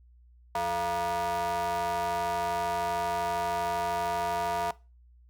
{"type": "ring-modulated tone", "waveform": "square", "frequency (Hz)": 129.1, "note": "C3", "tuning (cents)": -23, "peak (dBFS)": -25, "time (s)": [0.55, 4.71], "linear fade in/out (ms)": 2, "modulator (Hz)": 821, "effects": ["noise-tail reverb RT60 0.3 s tail -20 dB re dry", "added 60 Hz sine -54 dBFS peak until 5.29 s"]}